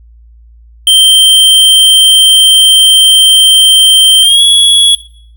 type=tone with pitch glide; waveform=square; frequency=3136 to 3361 Hz; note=G7 to G#7; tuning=0 to +20 cents; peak=-3 dBFS; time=0.87-4.95 s; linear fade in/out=2 ms; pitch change=+120 cents; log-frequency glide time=4.22-4.42 s; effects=noise-tail reverb RT60 0.6 s tail -17 dB re dry + added 57 Hz sine -35 dBFS peak until 5.36 s